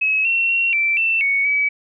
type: tone with pitch steps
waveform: sine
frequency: 2567 / 2718 / 2734 / 2337 / 2676 / 2224 / 2282 Hz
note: E7 / F7 / F7 / D7 / E7 / C#7 / C#7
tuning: -47 / -48 / -37 / -9 / +25 / +5 / +50 cents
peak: -15 dBFS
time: 0.01-1.69 s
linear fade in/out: 10 ms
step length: 240 ms
effects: none